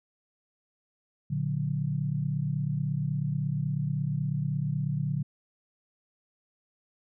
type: chord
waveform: sine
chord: Bb augmented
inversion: none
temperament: just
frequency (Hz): 116.54 / 145.68 / 182.1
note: Bb2 / D3 / F#3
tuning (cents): 0 / -14 / -27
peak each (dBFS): -34 / -28 / -34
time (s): 1.3-5.23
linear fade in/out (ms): 10
effects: none